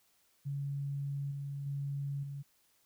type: tone with level steps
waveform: sine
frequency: 140.6 Hz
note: C#3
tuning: 25 cents sharp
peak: -34 / -37 / -34 / -39 dBFS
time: 0.45-2.43 s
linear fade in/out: 20 ms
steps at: 1.31 / 1.66 / 2.23 s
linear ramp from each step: 5 ms
effects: white hiss -71 dBFS RMS until 2.85 s